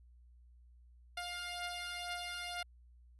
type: beating tone pair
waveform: 10% pulse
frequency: 704 / 706.1 Hz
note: F5 / F5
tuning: +14 / +19 cents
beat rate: 2.1 Hz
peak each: -37 / -33 dBFS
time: 1.17-2.63 s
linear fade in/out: 5 ms
effects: added 60 Hz sine -58 dBFS peak until 3.19 s + resampled to 24000 Hz